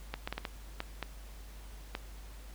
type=clicks; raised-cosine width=0.3 ms; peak=-19 dBFS; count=8; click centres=0.14 / 0.275 / 0.326 / 0.38 / 0.452 / 0.804 / 1.027 / 1.951 s; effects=added 50 Hz sine -46 dBFS peak until 2.54 s + pink hiss -56 dBFS RMS until 2.54 s